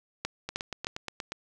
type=two click trains; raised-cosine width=0.2 ms; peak=-13 / -17 dBFS; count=3 / 8; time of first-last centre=0.25-0.869 / 0.49-1.32 s; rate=3.23 / 8.43 Hz; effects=none